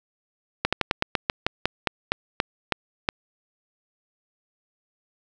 slowing click train, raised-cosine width 0.3 ms, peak -4 dBFS, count 14, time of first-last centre 0.65-3.089 s, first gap 76 ms, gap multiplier 1.14, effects none

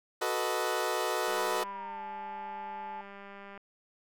20% pulse chord, B dominant seventh, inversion second, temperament equal, 370 / 440 / 493.9 / 622.3 Hz, F#4 / A4 / B4 / D#5, 0 / 0 / 0 / 0 cents, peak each -30 dBFS, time 0.21-1.64 s, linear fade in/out 10 ms
click train, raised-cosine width 0.5 ms, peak -33 dBFS, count 458, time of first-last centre 1.28-3.576 s, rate 199 Hz
sine tone with pitch glide, 987.8 to 864.9 Hz, B5 to A5, 0 to -30 cents, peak -38 dBFS, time 1.38-3.01 s, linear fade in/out 2 ms, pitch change -230 cents, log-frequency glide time 1.71-2.03 s
effects none

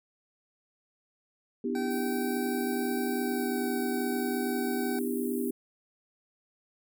sine chord, E minor seventh, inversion second, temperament just, 247.2 / 296.7 / 329.6 / 395.6 Hz, B3 / D4 / E4 / G4, +2 / +18 / 0 / +16 cents, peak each -31 / -37 / -37 / -33 dBFS, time 1.64-5.51 s, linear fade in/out 5 ms
25% pulse tone with pitch glide, 771 to 762.1 Hz, G5 to G5, -29 to -49 cents, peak -33 dBFS, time 1.75-4.99 s, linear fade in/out 2 ms, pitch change -20 cents, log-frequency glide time 3.14-3.65 s
pink high-pass noise, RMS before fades -44 dBFS, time 1.9-5.51 s, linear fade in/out 10 ms, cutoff 9100 Hz, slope 48 dB/octave
effects none

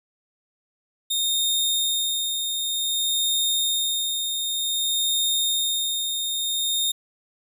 sawtooth tone with tremolo, 3674 Hz, A#7, 26 cents flat, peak -17 dBFS, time 1.1-6.92 s, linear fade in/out 10 ms, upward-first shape sine, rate 0.54 Hz, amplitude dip 40%, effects none

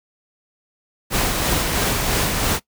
pink noise with tremolo, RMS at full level -19 dBFS, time 1.1-2.6 s, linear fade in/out 50 ms, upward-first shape sine, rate 3 Hz, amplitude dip 30%, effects noise-tail reverb RT60 0.1 s tail -20 dB re dry

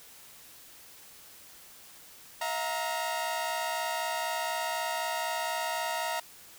sawtooth tone cluster, 647 / 711 / 933 Hz, E5 / F5 / A#5, -32 / +31 / +1 cents, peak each -32 / -33 / -29 dBFS, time 2.41-6.2 s, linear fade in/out 5 ms, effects white hiss -52 dBFS RMS until 6.58 s

